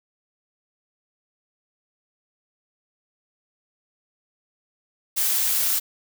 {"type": "noise", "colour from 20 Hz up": "blue", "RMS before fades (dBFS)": -22, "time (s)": [5.16, 5.8], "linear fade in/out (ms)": 20, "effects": []}